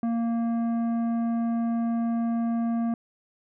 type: tone with tanh clipping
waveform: sine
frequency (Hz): 231.6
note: A#3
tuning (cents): -11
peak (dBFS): -25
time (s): 0.03-2.94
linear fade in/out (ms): 2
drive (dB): 10
effects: none